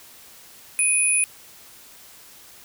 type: tone pair together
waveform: sine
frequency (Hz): 2495 / 9980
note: D#7 / D#9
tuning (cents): +4 / +4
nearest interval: 2 octaves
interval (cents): 2400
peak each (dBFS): -23 / -18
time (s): 0.79-1.24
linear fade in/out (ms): 0
effects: white hiss -47 dBFS RMS until 2.64 s